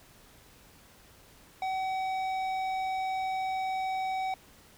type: tone with tanh clipping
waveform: sine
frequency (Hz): 758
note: F#5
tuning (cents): +42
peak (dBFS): -31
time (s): 1.62-4.34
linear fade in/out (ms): 2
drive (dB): 12
effects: pink hiss -57 dBFS RMS until 4.77 s